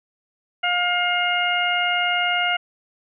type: harmonic tone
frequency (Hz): 710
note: F5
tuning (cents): +28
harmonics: 1 / 2 / 3 / 4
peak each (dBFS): -24 / -24 / -24 / -24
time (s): 0.63-2.57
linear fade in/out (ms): 10
effects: none